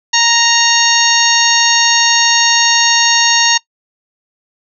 harmonic tone with a mistuned harmonic, 932.3 Hz, A#5, in tune, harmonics 1 / 2 / 3 / 4 / 5 / 6 / 7, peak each -16 / -16 / -16 / -16 / -16 / -16 / -16 dBFS, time 0.13-3.58 s, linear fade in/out 10 ms, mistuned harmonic 5, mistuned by -88 cents, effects noise-tail reverb RT60 0.1 s tail -22 dB re dry

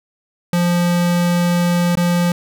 square tone with dropouts, 174.61 Hz, F3, in tune, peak -14 dBFS, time 0.53-2.32 s, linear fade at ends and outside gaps 2 ms, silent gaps 1.954-1.972 s, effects none

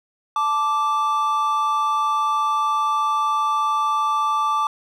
triangle tone pair together, 875 / 1171.7 Hz, A5 / D6, -10 / -4 cents, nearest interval perfect fourth, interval 506 cents, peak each -22 / -17 dBFS, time 0.36-4.67 s, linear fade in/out 2 ms, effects none

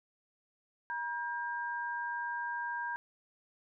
sine tone pair together, 953 / 1600.5 Hz, A#5 / G6, +38 / +36 cents, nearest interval major sixth, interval 898 cents, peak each -37 / -37 dBFS, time 0.9-2.96 s, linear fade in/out 0 ms, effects none

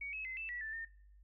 sine tone with pitch steps, 2248 / 2576 / 2056 / 2645 / 1941 / 1765 / 1818 Hz, C#7 / E7 / C7 / E7 / B6 / A6 / A#6, +24 / -41 / -31 / +5 / -31 / +5 / -44 cents, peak -40 dBFS, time 0.01-0.85 s, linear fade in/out 5 ms, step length 120 ms, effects noise-tail reverb RT60 0.6 s tail -21 dB re dry + added 50 Hz sine -58 dBFS peak until 1.23 s

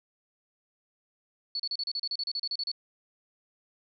sine tone bursts, 4431 Hz, C#8, 2 cents flat, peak -29 dBFS, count 15, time 1.55-2.716 s, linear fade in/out 2 ms, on 46 ms, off 34 ms, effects none

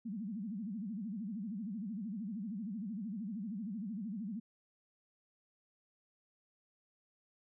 sine tone with vibrato, 208.8 Hz, G#3, 10 cents sharp, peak -38 dBFS, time 0.05-4.4 s, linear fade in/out 10 ms, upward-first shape sine, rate 13 Hz, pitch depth 220 cents each way, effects none

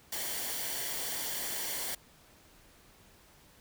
white noise with comb filter, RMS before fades -36 dBFS, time 0.12-1.95 s, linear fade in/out 5 ms, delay 0.78 ms, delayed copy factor -0.5, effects pink hiss -60 dBFS RMS until 3.6 s

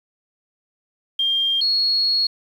sine tone pair in turn, 3199 / 4324 Hz, G7 / C#8, +34 / -44 cents, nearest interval perfect fourth, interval 522 cents, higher second, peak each -17 / -16 dBFS, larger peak second, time 1.19-1.61 / 1.61-2.27 s, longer second, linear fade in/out 5 ms, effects 8-bit

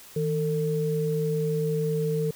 sine tone pair together, 158.75 / 449 Hz, D#3 / A4, +35 / +35 cents, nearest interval octave + tritone, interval 1800 cents, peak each -26 / -26 dBFS, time 0.16-2.31 s, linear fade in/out 5 ms, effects white hiss -48 dBFS RMS until 2.35 s

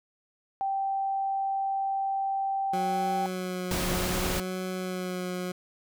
sine tone, 781 Hz, G5, 7 cents flat, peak -26 dBFS, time 0.61-3.26 s, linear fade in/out 0 ms
20% pulse tone with vibrato, 183.2 Hz, F#3, 17 cents flat, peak -26 dBFS, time 2.73-5.52 s, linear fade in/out 5 ms, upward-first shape sine, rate 0.66 Hz, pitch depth 20 cents each way
pink noise, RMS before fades -30 dBFS, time 3.71-4.4 s, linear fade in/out 2 ms
effects none

